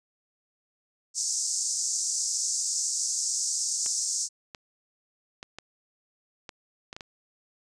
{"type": "band-pass noise", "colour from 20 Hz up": "white", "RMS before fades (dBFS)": -29, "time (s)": [1.14, 4.29], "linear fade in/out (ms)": 50, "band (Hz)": [5300, 8100], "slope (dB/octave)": 48}
{"type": "clicks", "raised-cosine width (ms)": 0.2, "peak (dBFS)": -22, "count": 8, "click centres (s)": [3.862, 4.548, 5.429, 5.586, 6.492, 6.929, 6.965, 7.008]}
{"effects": ["resampled to 22050 Hz"]}